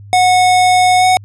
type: tone with pitch glide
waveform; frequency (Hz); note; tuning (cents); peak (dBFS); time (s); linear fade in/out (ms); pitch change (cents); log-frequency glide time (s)
square; 732 to 739.7; F#5 to F#5; -19 to -1; -8; 0.13-1.17; 0; +18; 0.99-1.05
effects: added 101 Hz sine -32 dBFS peak until 1.24 s + resampled to 24000 Hz